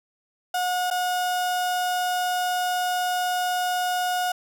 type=tone with dropouts; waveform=35% pulse; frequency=724 Hz; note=F#5; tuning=38 cents flat; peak=-21 dBFS; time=0.54-4.32 s; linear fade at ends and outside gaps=5 ms; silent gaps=0.903-0.91 s; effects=none